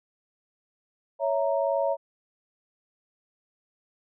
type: chord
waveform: sine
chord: A# diminished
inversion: first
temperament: equal with one note detuned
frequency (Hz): 557.3 / 659.3 / 932.3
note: C#5 / E5 / A#5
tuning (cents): +9 / 0 / 0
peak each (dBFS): -25 / -27 / -31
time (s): 1.19-1.97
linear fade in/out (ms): 50
effects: none